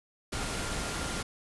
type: tone in noise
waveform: sine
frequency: 1396.9 Hz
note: F6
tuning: in tune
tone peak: -44 dBFS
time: 0.32-1.23 s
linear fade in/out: 10 ms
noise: pink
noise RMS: -34 dBFS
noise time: 0.32-1.23 s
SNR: -13 dB
effects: resampled to 24000 Hz